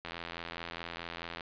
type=click train; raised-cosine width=0.3 ms; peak=-23 dBFS; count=116; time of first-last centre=0.05-1.408 s; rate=84.7 Hz; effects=resampled to 11025 Hz + 10-bit